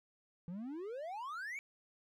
triangle exponential sweep, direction up, 164.81 to 2327 Hz, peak -39 dBFS, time 0.48-1.59 s, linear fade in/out 0 ms, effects none

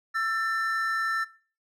triangle tone pair together, 1335.2 / 1783 Hz, E6 / A6, +22 / +22 cents, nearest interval perfect fourth, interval 500 cents, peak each -26 dBFS, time 0.14-1.25 s, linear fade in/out 20 ms, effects noise-tail reverb RT60 0.4 s tail -20 dB re dry

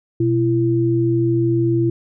sine tone pair together, 123.31 / 336.9 Hz, B2 / E4, -2 / +38 cents, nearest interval octave + perfect fourth, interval 1740 cents, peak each -18 / -16 dBFS, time 0.2-1.9 s, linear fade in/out 5 ms, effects none

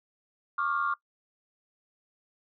sine tone cluster, 1103 / 1184 / 1400 Hz, C#6 / D6 / F6, -9 / +14 / +4 cents, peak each -30 dBFS, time 0.58-0.94 s, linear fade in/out 5 ms, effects noise-tail reverb RT60 0.1 s tail -21 dB re dry + tanh soft clip ceiling -17 dBFS

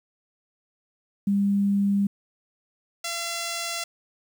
sine / 5% pulse tone pair in turn, 200.1 / 680.3 Hz, G3 / F5, +36 / -46 cents, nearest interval octave + major sixth, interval 2118 cents, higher second, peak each -19 / -17 dBFS, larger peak second, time 1.27-2.07 / 3.04-3.84 s, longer neither, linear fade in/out 5 ms, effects 9-bit

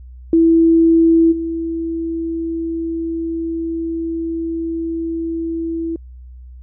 sine tone with level steps, 329.6 Hz, E4, in tune, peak -8 / -19 dBFS, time 0.33-5.96 s, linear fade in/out 2 ms, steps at 1.31 s, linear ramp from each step 20 ms, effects added 62 Hz sine -34 dBFS peak until 6.62 s

